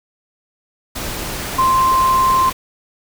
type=tone in noise; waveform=sine; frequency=1046.5 Hz; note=C6; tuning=in tune; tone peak=-11 dBFS; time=1.58-2.5 s; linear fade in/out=10 ms; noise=pink; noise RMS=-25 dBFS; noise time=0.95-2.53 s; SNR=+11 dB; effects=none